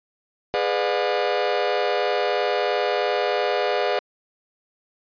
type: chord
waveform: 40% pulse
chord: G# diminished seventh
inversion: none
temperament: just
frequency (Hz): 415.3 / 498.4 / 598 / 717.6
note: G#4 / B4 / D5 / F5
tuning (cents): 0 / +16 / +31 / +47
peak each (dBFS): -25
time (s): 0.54-3.99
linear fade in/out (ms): 0
effects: resampled to 11025 Hz